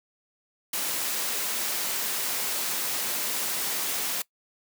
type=noise; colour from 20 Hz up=white; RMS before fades=-29 dBFS; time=0.73-4.22 s; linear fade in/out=5 ms; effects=noise-tail reverb RT60 0.1 s tail -21 dB re dry + high-pass 200 Hz 12 dB/octave